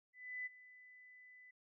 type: tone with ADSR envelope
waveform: sine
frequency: 2000 Hz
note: B6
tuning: 21 cents sharp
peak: -40 dBFS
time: 0.13-1.51 s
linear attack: 330 ms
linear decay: 20 ms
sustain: -18 dB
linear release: 7 ms
effects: noise-tail reverb RT60 0.1 s tail -25 dB re dry